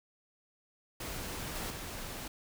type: noise with level steps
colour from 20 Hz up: pink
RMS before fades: -40 / -38 / -42 dBFS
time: 1-2.28 s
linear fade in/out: 5 ms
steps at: 1.55 / 1.7 s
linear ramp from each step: 5 ms
effects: none